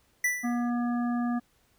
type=tone with exponential decay; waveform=square; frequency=1975.5 Hz; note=B6; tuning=in tune; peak=-22 dBFS; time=0.24-0.7 s; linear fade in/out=5 ms; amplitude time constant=100 ms
type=harmonic tone; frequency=240.4 Hz; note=B3; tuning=46 cents flat; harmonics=1 / 3 / 5 / 7; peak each=-26 / -36 / -40 / -43 dBFS; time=0.43-1.4 s; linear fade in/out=20 ms
effects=pink hiss -67 dBFS RMS until 1.78 s